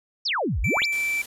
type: exponential two-way sweep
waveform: sine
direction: down then up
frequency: 5930 to 44.14 to 5930 Hz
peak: -22 dBFS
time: 0.25-0.86 s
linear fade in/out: 10 ms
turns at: 0.61 s
type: tone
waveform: triangle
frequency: 2331 Hz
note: D7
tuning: 14 cents flat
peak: -21 dBFS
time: 0.64-1.22 s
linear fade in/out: 5 ms
type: clicks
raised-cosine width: 1 ms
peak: -23 dBFS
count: 2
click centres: 0.77 / 0.819 s
type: noise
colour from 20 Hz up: white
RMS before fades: -39 dBFS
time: 0.92-1.26 s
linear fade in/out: 5 ms
effects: resampled to 32000 Hz